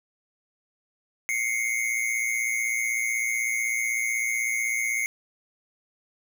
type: tone pair together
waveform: square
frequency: 2101 / 2217 Hz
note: C7 / C#7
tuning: +7 / 0 cents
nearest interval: minor second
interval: 93 cents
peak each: -28 dBFS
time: 1.29-5.06 s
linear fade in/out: 0 ms
effects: none

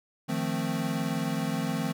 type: chord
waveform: square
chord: F dominant seventh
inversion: third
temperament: equal with one note detuned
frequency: 155.56 / 174.61 / 220.6 / 261.6 Hz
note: Eb3 / F3 / A3 / C4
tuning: 0 / 0 / +5 / 0 cents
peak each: -34 dBFS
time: 0.28-1.93 s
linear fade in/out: 20 ms
effects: none

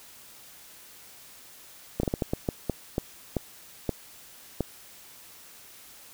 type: slowing click train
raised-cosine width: 2 ms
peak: -12 dBFS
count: 12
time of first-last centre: 2-4.607 s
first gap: 33 ms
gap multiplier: 1.36
effects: white hiss -50 dBFS RMS until 6.13 s

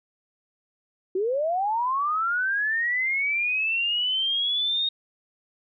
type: linear sweep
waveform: sine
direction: up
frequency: 358 to 3733 Hz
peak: -22 dBFS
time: 1.15-4.89 s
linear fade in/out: 5 ms
effects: none

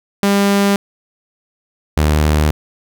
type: tone pair in turn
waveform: sawtooth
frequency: 200 / 75.94 Hz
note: G3 / D#2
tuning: +35 / -41 cents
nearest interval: octave + perfect fourth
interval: 1676 cents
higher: first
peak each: -7 dBFS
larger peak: neither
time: 0.23-0.76 / 1.97-2.51 s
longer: second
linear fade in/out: 0 ms
effects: none

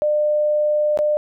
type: tone with dropouts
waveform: sine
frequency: 600 Hz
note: D5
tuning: 37 cents sharp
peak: -15 dBFS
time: 0.02-1.17 s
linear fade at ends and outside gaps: 0 ms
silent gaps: 0.974-0.989 s
effects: none

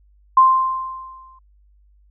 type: tone with exponential decay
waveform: sine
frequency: 1046.5 Hz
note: C6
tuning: in tune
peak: -6 dBFS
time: 0.37-1.39 s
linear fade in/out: 5 ms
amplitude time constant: 220 ms
effects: added 50 Hz sine -51 dBFS peak until 2.1 s

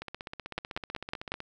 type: two click trains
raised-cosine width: 0.3 ms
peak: -15 / -22 dBFS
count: 5 / 23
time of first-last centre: 0.58-1.319 / 0.02-1.404 s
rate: 5.41 / 15.9 Hz
effects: none

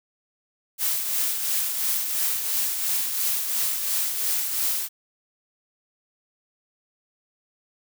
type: noise with tremolo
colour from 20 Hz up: blue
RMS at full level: -23 dBFS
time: 0.78-4.89 s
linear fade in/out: 50 ms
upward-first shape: triangle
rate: 2.9 Hz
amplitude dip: 50%
effects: none

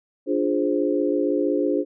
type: chord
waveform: sine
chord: D half-diminished seventh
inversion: none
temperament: equal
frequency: 293.7 / 349.2 / 415.3 / 523.3 Hz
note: D4 / F4 / Ab4 / C5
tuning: 0 / 0 / 0 / 0 cents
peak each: -23 / -25 / -25 / -26 dBFS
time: 0.26-1.85 s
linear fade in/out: 50 ms
effects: none

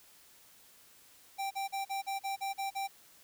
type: tone bursts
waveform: square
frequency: 784 Hz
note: G5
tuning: in tune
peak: -34 dBFS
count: 9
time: 1.38-2.878 s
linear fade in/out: 20 ms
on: 130 ms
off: 41 ms
effects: white hiss -60 dBFS RMS until 3.23 s

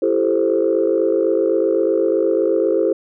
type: chord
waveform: sine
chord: A minor seventh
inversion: second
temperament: equal with one note detuned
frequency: 335.8 / 392 / 440 / 523.3 Hz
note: E4 / G4 / A4 / C5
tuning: +32 / 0 / 0 / 0 cents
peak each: -19 dBFS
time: 0.02-2.93 s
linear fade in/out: 5 ms
effects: tanh soft clip ceiling -6 dBFS

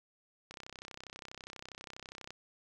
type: click train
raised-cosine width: 0.2 ms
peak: -28 dBFS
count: 59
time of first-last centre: 0.51-2.306 s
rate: 32.3 Hz
effects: none

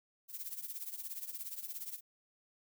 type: noise with tremolo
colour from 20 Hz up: violet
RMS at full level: -40 dBFS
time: 0.28-2.01 s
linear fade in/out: 50 ms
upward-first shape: triangle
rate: 17 Hz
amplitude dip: 85%
effects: none

